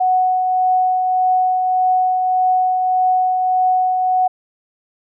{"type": "tone with tremolo", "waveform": "sine", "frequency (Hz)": 740, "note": "F#5", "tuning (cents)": 0, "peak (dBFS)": -11, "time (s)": [0, 4.28], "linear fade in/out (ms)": 10, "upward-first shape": "triangle", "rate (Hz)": 1.7, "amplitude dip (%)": 35, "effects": []}